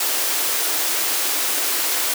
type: high-pass noise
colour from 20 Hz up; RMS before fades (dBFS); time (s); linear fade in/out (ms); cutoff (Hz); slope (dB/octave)
white; -21; 0-2.14; 5; 270; 48
effects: none